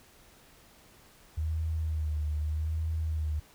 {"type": "tone with vibrato", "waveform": "sine", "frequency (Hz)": 77.78, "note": "D#2", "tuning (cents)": 0, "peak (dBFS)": -28, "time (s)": [1.37, 3.4], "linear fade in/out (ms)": 10, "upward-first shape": "sine", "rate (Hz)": 0.82, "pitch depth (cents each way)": 54, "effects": ["pink hiss -58 dBFS RMS until 3.54 s"]}